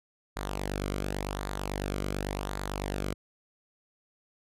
sawtooth tone with flanger, 49 Hz, G1, in tune, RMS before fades -34 dBFS, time 0.36-3.14 s, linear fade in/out 10 ms, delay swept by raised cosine 0.35 to 1.14 ms, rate 0.9 Hz, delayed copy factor -0.6, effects resampled to 32000 Hz

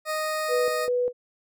20% pulse tone, 621 Hz, D#5, 3 cents flat, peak -21 dBFS, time 0.05-0.89 s, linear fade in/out 50 ms
sine tone with tremolo, 492.5 Hz, B4, 5 cents flat, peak -21 dBFS, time 0.48-1.13 s, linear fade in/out 50 ms, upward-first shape square, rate 2.5 Hz, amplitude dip 55%
effects none

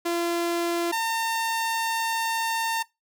sawtooth tone pair in turn, 342.1 / 907.8 Hz, F4 / A#5, -36 / -46 cents, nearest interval octave + perfect fourth, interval 1690 cents, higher second, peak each -20 dBFS, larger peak neither, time 0.05-0.92 / 0.92-2.83 s, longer second, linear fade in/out 10 ms, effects noise-tail reverb RT60 0.2 s tail -21 dB re dry

